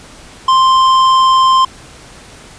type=tone with tanh clipping; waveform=triangle; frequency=1046.5 Hz; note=C6; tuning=in tune; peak=-8 dBFS; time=0.48-1.65 s; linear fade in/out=5 ms; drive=15 dB; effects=pink hiss -37 dBFS RMS until 2.58 s + resampled to 22050 Hz